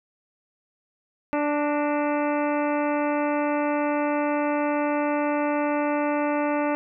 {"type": "harmonic tone with a mistuned harmonic", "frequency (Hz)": 293.7, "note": "D4", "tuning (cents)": 0, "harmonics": [1, 2, 3, 4, 5, 6, 7, 8, 9], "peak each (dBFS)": [-25, -26, -29, -34, -36, -41, -39, -41, -40], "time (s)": [1.33, 6.75], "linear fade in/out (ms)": 0, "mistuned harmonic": 6, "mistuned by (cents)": 60, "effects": []}